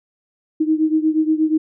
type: beating tone pair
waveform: sine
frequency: 311.1 / 319.5 Hz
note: D#4 / D#4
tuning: 0 / +46 cents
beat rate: 8.4 Hz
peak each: -16 / -19 dBFS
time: 0.6-1.58 s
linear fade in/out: 10 ms
effects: none